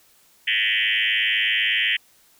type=tone with frequency modulation; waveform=sine; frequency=2489 Hz; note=D#7; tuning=in tune; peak=-18 dBFS; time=0.47-1.97 s; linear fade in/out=10 ms; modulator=108 Hz; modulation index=6.6; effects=white hiss -57 dBFS RMS until 2.39 s